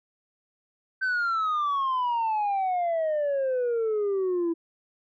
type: exponential sweep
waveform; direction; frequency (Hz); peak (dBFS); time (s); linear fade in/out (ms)
sine; down; 1550 to 329.6; -21; 1.01-4.54; 20
effects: tanh soft clip ceiling -22 dBFS